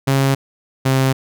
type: tone pair in turn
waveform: sawtooth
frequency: 136 / 132.89 Hz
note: C#3 / C3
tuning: -33 / +27 cents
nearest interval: unison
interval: 40 cents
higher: first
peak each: -9 dBFS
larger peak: neither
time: 0.07-0.35 / 0.85-1.13 s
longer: neither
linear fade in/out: 10 ms
effects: none